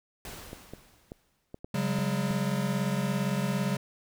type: noise with exponential decay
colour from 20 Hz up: pink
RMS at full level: -40 dBFS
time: 0.25-1.59 s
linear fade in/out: 1 ms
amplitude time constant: 290 ms
type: clicks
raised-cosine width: 2 ms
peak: -26 dBFS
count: 7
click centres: 0.531 / 0.736 / 1.119 / 1.544 / 1.645 / 1.987 / 2.309 s
type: chord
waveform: square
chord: C# suspended fourth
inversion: none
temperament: equal with one note detuned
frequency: 138.59 / 185 / 202.6 Hz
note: C#3 / F#3 / G#3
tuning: 0 / 0 / -43 cents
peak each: -32 dBFS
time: 1.74-3.77 s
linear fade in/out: 5 ms
effects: none